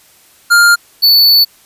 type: tone pair in turn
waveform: square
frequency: 1404 / 4470 Hz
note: F6 / C#8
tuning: +9 / +14 cents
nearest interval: octave + minor sixth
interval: 2005 cents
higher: second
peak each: -5 dBFS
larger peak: neither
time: 0.5-0.76 / 1.02-1.45 s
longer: second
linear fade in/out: 20 ms
effects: white hiss -46 dBFS RMS until 1.65 s + resampled to 32000 Hz